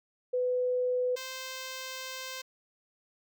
sine / 5% pulse tone pair in turn, 499.7 / 520.4 Hz, B4 / C5, +20 / -9 cents, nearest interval minor second, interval 71 cents, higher second, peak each -26 dBFS, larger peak neither, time 0.33-1.16 / 1.16-2.42 s, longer second, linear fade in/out 10 ms, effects none

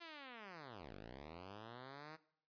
5% pulse linear two-way sweep, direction down then up, 347.4 to 45.99 to 160.7 Hz, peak -40 dBFS, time 0-2.17 s, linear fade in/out 20 ms, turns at 0.94 s, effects noise-tail reverb RT60 0.6 s tail -18 dB re dry + resampled to 11025 Hz

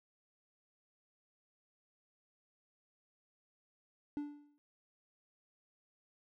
triangle tone with exponential decay, 292 Hz, D4, 10 cents flat, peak -32 dBFS, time 4.17-4.58 s, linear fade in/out 0 ms, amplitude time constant 89 ms, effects none

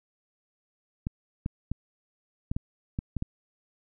clicks, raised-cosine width 5 ms, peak -17 dBFS, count 8, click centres 1.069 / 1.461 / 1.716 / 2.515 / 2.565 / 2.989 / 3.167 / 3.224 s, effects none

